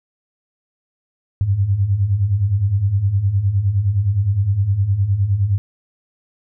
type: beating tone pair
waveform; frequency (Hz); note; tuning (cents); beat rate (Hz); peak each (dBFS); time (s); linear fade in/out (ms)
sine; 92.5 / 102.2; F#2 / G#2; 0 / -27; 9.7; -21 / -15; 1.41-5.58; 0
effects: none

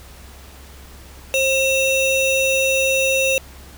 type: ring-modulated tone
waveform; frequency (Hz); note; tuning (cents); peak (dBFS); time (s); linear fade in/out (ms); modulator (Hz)
square; 1612; G6; +48; -13; 1.34-3.38; 0; 1080
effects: added 67 Hz sine -41 dBFS peak until 3.77 s + pink hiss -44 dBFS RMS until 3.77 s

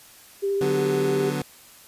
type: tone with vibrato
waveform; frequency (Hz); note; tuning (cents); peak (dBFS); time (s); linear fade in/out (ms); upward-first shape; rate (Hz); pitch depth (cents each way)
sine; 396.2; G4; +18; -21; 0.42-1.31; 20; sine; 13; 12
type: chord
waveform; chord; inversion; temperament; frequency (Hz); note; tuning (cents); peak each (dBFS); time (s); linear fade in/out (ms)
25% pulse; B minor; first; equal; 146.83 / 185 / 246.9; D3 / F#3 / B3; 0 / 0 / 0; -24 / -28 / -26; 0.61-1.42; 2
effects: white hiss -49 dBFS RMS until 1.87 s + resampled to 32000 Hz

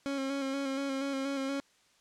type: tone with vibrato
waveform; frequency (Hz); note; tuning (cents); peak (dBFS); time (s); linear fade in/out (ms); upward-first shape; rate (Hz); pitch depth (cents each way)
30% pulse; 273.1; C#4; -26; -29; 0.06-1.6; 0; square; 4.2; 27
effects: white hiss -66 dBFS RMS until 2 s + low-pass 7000 Hz 12 dB/octave

